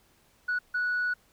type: tone bursts at uneven times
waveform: sine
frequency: 1471 Hz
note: F#6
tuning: 11 cents flat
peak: -24 dBFS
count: 2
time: 0.48-0.59 / 0.74-1.14 s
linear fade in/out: 10 ms
effects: tanh soft clip ceiling -23 dBFS + pink hiss -64 dBFS RMS until 1.32 s